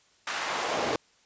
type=noise with high-pass filter sweep; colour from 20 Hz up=brown; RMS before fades=-30 dBFS; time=0.27-0.96 s; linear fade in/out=2 ms; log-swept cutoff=1500 to 410 Hz; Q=1.1; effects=white hiss -63 dBFS RMS until 1.25 s + resampled to 16000 Hz